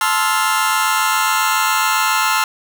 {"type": "chord", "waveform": "sawtooth", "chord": "F major seventh", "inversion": "first", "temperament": "just", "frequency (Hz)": [873.1, 1047.7, 1309.6, 1396.9], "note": ["A5", "C6", "E6", "F6"], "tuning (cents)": [-14, 2, -12, 0], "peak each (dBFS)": -16, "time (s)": [0.01, 2.44], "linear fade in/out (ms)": 2, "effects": []}